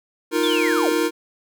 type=chord; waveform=square; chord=Eb suspended second; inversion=none; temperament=equal; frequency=311.1 / 349.2 / 466.2 Hz; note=Eb4 / F4 / Bb4; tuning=0 / 0 / 0 cents; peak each=-23 dBFS; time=0.31-1.11 s; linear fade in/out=50 ms
type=linear sweep; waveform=sine; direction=down; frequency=3640 to 245.1 Hz; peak=-23 dBFS; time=0.43-0.92 s; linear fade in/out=10 ms
effects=none